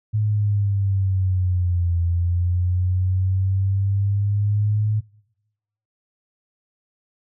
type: exponential two-way sweep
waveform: sine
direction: down then up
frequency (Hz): 107.6 to 85.3 to 107.6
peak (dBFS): -17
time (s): 0.13-5.01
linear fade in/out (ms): 20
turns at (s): 2
effects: noise-tail reverb RT60 1.0 s tail -26 dB re dry